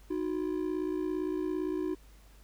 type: ring-modulated tone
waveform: triangle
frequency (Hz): 338.4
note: E4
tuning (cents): +45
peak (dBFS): -25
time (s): 0.1-1.95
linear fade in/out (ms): 10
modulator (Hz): 28.8
effects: added 50 Hz sine -54 dBFS peak until 2.43 s + pink hiss -62 dBFS RMS until 2.43 s